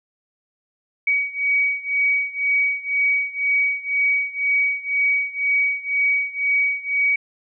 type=beating tone pair; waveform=sine; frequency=2261 / 2263 Hz; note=C#7 / C#7; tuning=+34 / +35 cents; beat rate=2 Hz; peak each=-20 / -22 dBFS; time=1.07-7.16 s; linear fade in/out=5 ms; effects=none